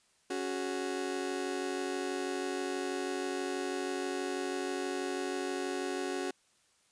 35% pulse chord, C# suspended fourth, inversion none, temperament just, 277.2 / 369.6 / 415.8 Hz, C#4 / F#4 / G#4, 0 / -2 / +2 cents, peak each -37 / -34 / -39 dBFS, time 0.3-6.31 s, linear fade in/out 5 ms, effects white hiss -69 dBFS RMS until 6.91 s + resampled to 22050 Hz

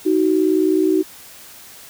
sine tone pair together, 314.5 / 374 Hz, D#4 / F#4, +19 / +19 cents, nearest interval minor third, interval 300 cents, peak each -16 dBFS, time 0.05-1.03 s, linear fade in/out 20 ms, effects white hiss -41 dBFS RMS until 1.89 s

